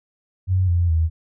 sine tone with pitch steps, 93 / 86.77 / 80.96 Hz, F#2 / F2 / E2, +9 / -11 / -31 cents, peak -15 dBFS, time 0.47-1.1 s, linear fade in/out 50 ms, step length 210 ms, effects none

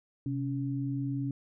sine tone pair together, 130.4 / 279.5 Hz, C3 / C#4, -5 / +14 cents, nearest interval octave + minor second, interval 1319 cents, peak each -32 / -33 dBFS, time 0.26-1.31 s, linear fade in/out 2 ms, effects none

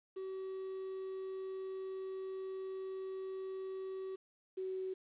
triangle / sine tone pair in turn, 380.5 / 376.6 Hz, F#4 / F#4, +48 / +31 cents, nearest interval unison, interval 17 cents, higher first, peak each -38 / -37 dBFS, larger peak second, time 0.16-4.16 / 4.57-4.94 s, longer first, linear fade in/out 10 ms, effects resampled to 8000 Hz + 11-bit

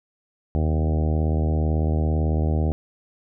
harmonic tone with a mistuned harmonic, 78 Hz, D#2, 5 cents sharp, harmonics 1 / 2 / 3 / 4 / 5 / 6 / 7 / 8 / 9 / 10, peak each -20 / -26 / -30 / -32 / -34 / -36 / -37 / -38 / -39 / -40 dBFS, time 0.55-2.72 s, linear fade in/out 0 ms, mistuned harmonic 1, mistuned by +34 cents, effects none

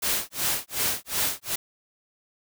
white noise with tremolo, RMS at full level -24 dBFS, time 0.02-1.56 s, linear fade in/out 10 ms, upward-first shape sine, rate 2.7 Hz, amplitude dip 100%, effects none

